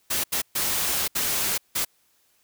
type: noise bursts at uneven times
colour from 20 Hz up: white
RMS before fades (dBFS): -25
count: 5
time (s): 0.1-0.24 / 0.32-0.42 / 0.55-1.08 / 1.15-1.58 / 1.75-1.85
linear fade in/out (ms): 10
effects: white hiss -65 dBFS RMS until 2.43 s